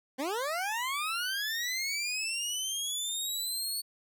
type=linear sweep; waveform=20% pulse; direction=up; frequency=246.9 to 4435 Hz; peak=-26 dBFS; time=0.18-3.82 s; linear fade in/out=20 ms; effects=none

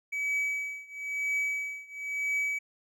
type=tone with tremolo; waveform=triangle; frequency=2282 Hz; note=C#7; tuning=50 cents sharp; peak=-24 dBFS; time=0.12-2.59 s; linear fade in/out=10 ms; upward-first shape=triangle; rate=1 Hz; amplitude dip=95%; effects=none

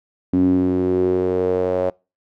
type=tone with band-pass filter sweep; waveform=sawtooth; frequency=91.6 Hz; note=F#2; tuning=17 cents flat; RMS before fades=-18 dBFS; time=0.33-1.9 s; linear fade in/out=5 ms; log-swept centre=260 to 560 Hz; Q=5.9; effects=noise-tail reverb RT60 0.3 s tail -26 dB re dry

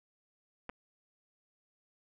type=clicks; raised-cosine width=0.5 ms; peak=-27 dBFS; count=2; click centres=0.693 / 0.697 s; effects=none

